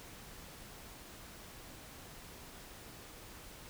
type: silence
effects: pink hiss -52 dBFS RMS until 3.69 s